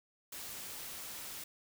white noise, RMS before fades -45 dBFS, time 0.32-1.44 s, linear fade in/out 5 ms, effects none

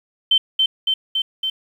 sine tone with echo, 3096 Hz, G7, 22 cents flat, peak -11 dBFS, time 0.31-0.38 s, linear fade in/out 5 ms, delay 280 ms, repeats 4, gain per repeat -2 dB, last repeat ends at 1.5 s, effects 8-bit

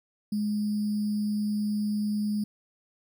sine tone with sample-and-hold, 209.3 Hz, G#3, 14 cents sharp, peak -25 dBFS, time 0.32-2.44 s, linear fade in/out 5 ms, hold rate 4900 Hz, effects none

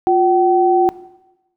sine tone pair together, 354.3 / 763 Hz, F4 / G5, +25 / -47 cents, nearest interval octave + minor second, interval 1328 cents, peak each -13 dBFS, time 0.07-0.89 s, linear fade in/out 0 ms, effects noise-tail reverb RT60 1.0 s tail -17 dB re dry

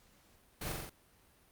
pink noise with echo, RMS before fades -40 dBFS, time 0.61-0.72 s, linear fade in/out 5 ms, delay 44 ms, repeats 4, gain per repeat -2 dB, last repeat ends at 0.896 s, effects pink hiss -66 dBFS RMS until 1.51 s + Opus 48 kbps

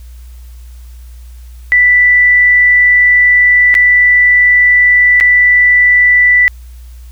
sine tone with dropouts, 1975.5 Hz, B6, in tune, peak -4 dBFS, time 1.72-6.48 s, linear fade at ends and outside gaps 0 ms, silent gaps 3.742-3.751 / 5.201-5.209 s, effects added 60 Hz sine -29 dBFS peak until 7.11 s + white hiss -48 dBFS RMS until 7.11 s

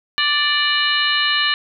harmonic tone with a mistuned harmonic, 587.3 Hz, D5, in tune, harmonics 2 / 3 / 4 / 5 / 6 / 7, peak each -24 / -20 / -25 / -20 / -26 / -23 dBFS, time 0.18-1.54 s, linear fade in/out 0 ms, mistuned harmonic 6, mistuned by +74 cents, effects none

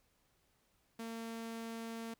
sawtooth tone, 227.8 Hz, A#3, 40 cents flat, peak -38 dBFS, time 0.99-2.14 s, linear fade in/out 5 ms, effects pink hiss -75 dBFS RMS until 2.19 s

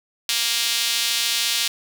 sawtooth tone with high-pass filter, 233.5 Hz, A#3, 3 cents sharp, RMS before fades -22 dBFS, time 0.29-1.68 s, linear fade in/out 2 ms, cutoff 3500 Hz, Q 1.5, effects none

